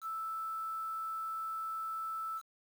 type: tone with quantisation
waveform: sine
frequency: 1318.5 Hz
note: E6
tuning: in tune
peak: -36 dBFS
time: 0.01-2.42 s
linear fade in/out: 50 ms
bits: 9
effects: none